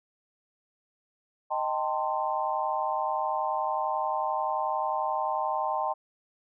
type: chord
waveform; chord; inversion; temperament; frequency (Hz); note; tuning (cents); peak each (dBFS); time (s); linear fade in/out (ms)
sine; A half-diminished seventh; second; equal with one note detuned; 622.3 / 784 / 895.4 / 1046.5; Eb5 / G5 / A5 / C6; 0 / 0 / +30 / 0; -33 / -31 / -31 / -32; 1.5-5.94; 20
effects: none